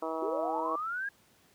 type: harmonic tone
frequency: 160.9 Hz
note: E3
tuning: 42 cents flat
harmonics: 2 / 3 / 4 / 5 / 6 / 7 / 8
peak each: -39 / -38 / -37 / -43 / -40 / -42 / -44 dBFS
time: 0.02-0.76 s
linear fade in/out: 5 ms
type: linear sweep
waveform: sine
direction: up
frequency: 350 to 1661.2 Hz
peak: -32 dBFS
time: 0.22-1.09 s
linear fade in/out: 5 ms
effects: pink hiss -64 dBFS RMS until 1.54 s + high-pass 100 Hz 12 dB/octave